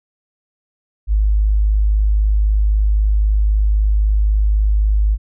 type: tone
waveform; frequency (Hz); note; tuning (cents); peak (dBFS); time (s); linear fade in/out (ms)
sine; 51.91; G#1; 0; -11; 1.07-5.18; 50
effects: none